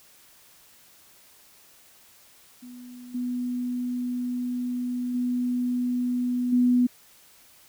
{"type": "tone with level steps", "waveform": "sine", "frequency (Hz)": 246.9, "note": "B3", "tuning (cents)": 0, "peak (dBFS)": [-40, -26, -23, -17], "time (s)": [2.62, 6.87], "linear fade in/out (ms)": 10, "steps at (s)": [3.14, 5.14, 6.52], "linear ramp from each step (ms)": 10, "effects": ["white hiss -55 dBFS RMS until 7.68 s"]}